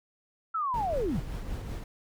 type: linear sweep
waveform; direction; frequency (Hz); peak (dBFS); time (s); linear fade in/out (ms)
sine; down; 1351 to 116.54; -27; 0.54-1.2; 10
type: noise with tremolo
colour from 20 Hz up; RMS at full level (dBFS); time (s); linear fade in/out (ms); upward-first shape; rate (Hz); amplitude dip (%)
brown; -34; 0.74-1.84; 2; triangle; 5.3; 45
effects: none